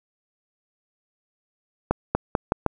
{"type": "accelerating click train", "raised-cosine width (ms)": 1, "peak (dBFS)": -5, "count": 5, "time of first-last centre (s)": [1.91, 2.663], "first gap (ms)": 240, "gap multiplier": 0.84, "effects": []}